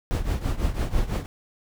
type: noise with tremolo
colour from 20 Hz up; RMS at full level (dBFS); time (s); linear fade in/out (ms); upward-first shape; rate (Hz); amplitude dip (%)
brown; -21; 0.11-1.26; 0; triangle; 6; 85
effects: none